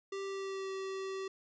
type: tone with pitch glide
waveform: square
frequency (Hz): 392 to 384.6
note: G4 to G4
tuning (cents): 0 to -33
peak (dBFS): -38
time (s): 0.12-1.28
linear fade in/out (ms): 5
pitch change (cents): -33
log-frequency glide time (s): 0.23-0.71
effects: resampled to 16000 Hz